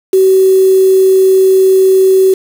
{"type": "tone with quantisation", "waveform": "sine", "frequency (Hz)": 379.9, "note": "F#4", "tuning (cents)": 46, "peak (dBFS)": -4, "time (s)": [0.13, 2.34], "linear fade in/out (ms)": 5, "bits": 4, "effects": []}